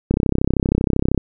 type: click train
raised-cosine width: 3 ms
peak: -3 dBFS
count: 36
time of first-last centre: 0.11-1.177 s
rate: 32.8 Hz
effects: none